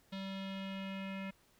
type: tone with low-pass filter sweep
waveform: square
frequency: 193.4 Hz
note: G3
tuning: 23 cents flat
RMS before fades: -42 dBFS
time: 0.12-1.31 s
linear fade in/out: 10 ms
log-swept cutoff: 3700 to 2400 Hz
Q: 3.5
effects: pink hiss -69 dBFS RMS until 1.59 s